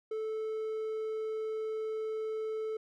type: tone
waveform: triangle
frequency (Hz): 437.5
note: A4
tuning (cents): -10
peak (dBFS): -31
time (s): 0.11-2.77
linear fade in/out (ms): 5
effects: none